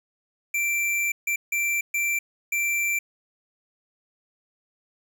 square tone bursts at uneven times, 2349 Hz, D7, in tune, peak -23 dBFS, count 5, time 0.54-1.12 / 1.27-1.36 / 1.52-1.81 / 1.94-2.19 / 2.52-2.99 s, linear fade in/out 5 ms, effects 9-bit

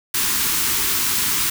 white band-stop noise, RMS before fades -20 dBFS, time 0.14-1.5 s, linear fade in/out 5 ms, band 420 to 900 Hz, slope 48 dB/octave, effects none

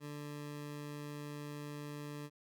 20% pulse tone, 146.83 Hz, D3, in tune, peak -38 dBFS, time 0-2.3 s, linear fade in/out 50 ms, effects none

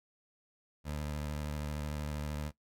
20% pulse tone with vibrato, 74.5 Hz, D2, 25 cents sharp, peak -31 dBFS, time 0.84-2.52 s, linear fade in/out 50 ms, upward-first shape triangle, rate 13 Hz, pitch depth 41 cents each way, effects noise-tail reverb RT60 0.1 s tail -18 dB re dry

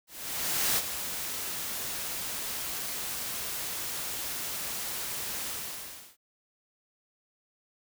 white noise with ADSR envelope, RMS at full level -26 dBFS, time 0.07-6.17 s, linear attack 700 ms, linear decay 43 ms, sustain -9 dB, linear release 700 ms, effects none

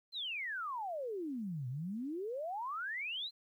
sine exponential two-way sweep, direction down then up, 4223 to 120.1 to 4223 Hz, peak -37 dBFS, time 0.12-3.31 s, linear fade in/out 50 ms, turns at 1.68 s, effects 12-bit

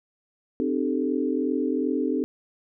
sine chord, A half-diminished seventh, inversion first, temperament equal with one note detuned, 261.6 / 304.2 / 392 / 440 Hz, C4 / Eb4 / G4 / A4, 0 / -39 / 0 / 0 cents, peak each -26 / -27 / -30 / -30 dBFS, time 0.6-2.24 s, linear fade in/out 0 ms, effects none

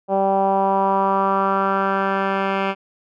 10% pulse tone with low-pass filter sweep, 194.6 Hz, G3, 12 cents flat, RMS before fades -19 dBFS, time 0.08-2.75 s, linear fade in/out 50 ms, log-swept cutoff 690 to 2200 Hz, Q 3.3, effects none

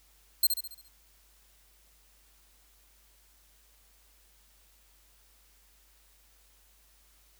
5% pulse tone with echo, 4186 Hz, C8, in tune, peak -13 dBFS, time 0.43-0.47 s, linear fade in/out 5 ms, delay 69 ms, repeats 6, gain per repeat -6 dB, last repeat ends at 0.884 s, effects added 50 Hz sine -64 dBFS peak until 7.39 s + white hiss -64 dBFS RMS until 7.39 s

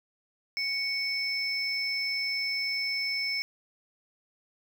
sine tone pair together, 2225 / 5278 Hz, C#7 / E8, +6 / +1 cents, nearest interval octave + minor third, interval 1495 cents, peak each -30 / -30 dBFS, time 0.57-3.42 s, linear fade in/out 0 ms, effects tanh soft clip ceiling -20 dBFS + 9-bit

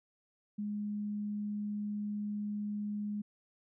sine tone, 207.7 Hz, G#3, in tune, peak -34 dBFS, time 0.58-3.22 s, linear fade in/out 10 ms, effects none

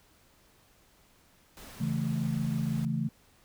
pink noise, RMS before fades -48 dBFS, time 1.57-2.85 s, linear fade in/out 0 ms
sine chord, A major, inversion first, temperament equal, 138.59 / 164.81 / 220 Hz, C#3 / E3 / A3, 0 / 0 / 0 cents, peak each -32 dBFS, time 1.8-3.09 s, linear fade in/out 10 ms
effects pink hiss -63 dBFS RMS until 3.44 s

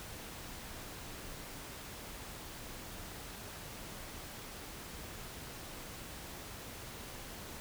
silence, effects pink hiss -47 dBFS RMS until 7.6 s

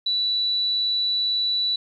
sine tone, 3951 Hz, B7, in tune, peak -20 dBFS, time 0.06-1.76 s, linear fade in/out 5 ms, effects 10-bit

